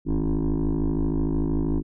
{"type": "tone with frequency modulation", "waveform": "sine", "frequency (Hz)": 156.8, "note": "D#3", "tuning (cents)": 14, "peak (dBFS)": -18, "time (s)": [0.05, 1.83], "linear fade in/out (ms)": 50, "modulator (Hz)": 53.2, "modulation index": 3.5, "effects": ["tanh soft clip ceiling -20 dBFS"]}